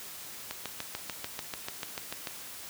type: click train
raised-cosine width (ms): 0.2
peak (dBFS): -17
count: 13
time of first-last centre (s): 0.51-2.272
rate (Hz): 6.81
effects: white hiss -44 dBFS RMS until 2.69 s + high-pass 60 Hz 12 dB/octave